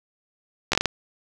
slowing click train, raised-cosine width 0.2 ms, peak -3 dBFS, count 6, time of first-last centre 0.72-0.857 s, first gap 13 ms, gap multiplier 1.38, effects 7-bit

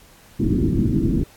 white low-pass noise, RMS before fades -19 dBFS, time 0.39-1.24 s, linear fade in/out 10 ms, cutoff 340 Hz, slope 48 dB/octave, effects pink hiss -50 dBFS RMS until 1.36 s + AAC 64 kbps

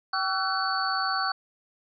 sine tone cluster, 771 / 1136 / 1340 / 1503 / 4471 Hz, G5 / C#6 / E6 / F#6 / C#8, -29 / +42 / +28 / +27 / +14 cents, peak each -31 dBFS, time 0.13-1.32 s, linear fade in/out 5 ms, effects none

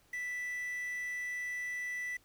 triangle tone with quantisation, 1975.5 Hz, B6, in tune, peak -34 dBFS, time 0.13-2.17 s, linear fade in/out 5 ms, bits 9, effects pink hiss -67 dBFS RMS until 2.24 s

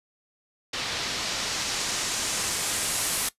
white noise with low-pass filter sweep, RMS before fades -29 dBFS, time 0.73-3.29 s, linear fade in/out 5 ms, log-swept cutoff 4200 to 11000 Hz, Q 1.2, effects noise-tail reverb RT60 0.1 s tail -18 dB re dry + resampled to 32000 Hz

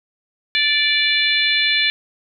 harmonic tone, 585 Hz, D5, 7 cents flat, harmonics 3 / 4 / 5 / 6 / 7, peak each -22 / -19 / -24 / -20 / -22 dBFS, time 0.55-1.9 s, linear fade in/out 0 ms, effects none

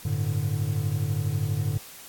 triangle chord, G suspended second, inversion none, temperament just, 98 / 110.25 / 147 Hz, G2 / A2 / D3, 0 / +4 / +2 cents, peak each -27 / -26 / -26 dBFS, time 0.05-1.78 s, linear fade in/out 5 ms, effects white hiss -45 dBFS RMS until 2.08 s + AAC 64 kbps

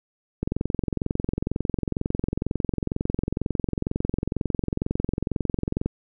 click train, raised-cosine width 3 ms, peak -11 dBFS, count 121, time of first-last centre 0.43-5.86 s, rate 22.1 Hz, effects none

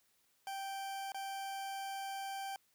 40% pulse tone with dropouts, 782 Hz, G5, 4 cents flat, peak -39 dBFS, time 0.47-2.56 s, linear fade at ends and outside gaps 1 ms, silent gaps 1.12-1.145 s, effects white hiss -74 dBFS RMS until 2.74 s

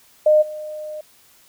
sine tone with level steps, 611 Hz, D#5, 32 cents flat, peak -10 / -28 dBFS, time 0.26-1.01 s, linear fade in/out 5 ms, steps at 0.41 s, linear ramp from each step 20 ms, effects white hiss -53 dBFS RMS until 1.48 s

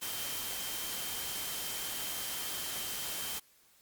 sine tone in noise, 3134 Hz, G7, 1 cent flat, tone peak -45 dBFS, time 0.01-3.4 s, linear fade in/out 20 ms, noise white, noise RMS -38 dBFS, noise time 0.01-3.4 s, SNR -10 dB, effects white hiss -65 dBFS RMS until 3.81 s + Opus 48 kbps

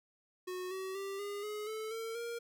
square tone with pitch steps, 366 / 379.1 / 392.7 / 406.8 / 421.4 / 436.5 / 452.2 / 468.4 Hz, F#4 / F#4 / G4 / G#4 / G#4 / A4 / A4 / A#4, -19 / +42 / +3 / -36 / +25 / -14 / +47 / +8 cents, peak -39 dBFS, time 0.47-2.39 s, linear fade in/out 10 ms, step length 240 ms, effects none

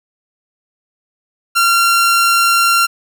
sawtooth tone, 1375 Hz, F6, 27 cents flat, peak -6 dBFS, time 1.55-2.87 s, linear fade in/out 20 ms, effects none

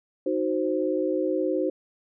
sine chord, C diminished, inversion first, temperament equal, 311.1 / 370 / 523.3 Hz, Eb4 / Gb4 / C5, 0 / 0 / 0 cents, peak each -27 dBFS, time 0.26-1.7 s, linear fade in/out 5 ms, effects none

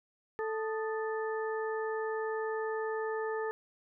harmonic tone with a mistuned harmonic, 440 Hz, A4, in tune, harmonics 1 / 2 / 3 / 4, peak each -33 / -40 / -43 / -42 dBFS, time 0.39-3.51 s, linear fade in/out 0 ms, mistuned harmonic 3, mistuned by -110 cents, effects none

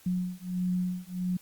sine beating tone pair, 180.5 / 182 Hz, F#3 / F#3, -43 / -28 cents, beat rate 1.5 Hz, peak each -31 dBFS, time 0.06-1.37 s, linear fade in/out 5 ms, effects white hiss -57 dBFS RMS until 1.41 s + Opus 48 kbps

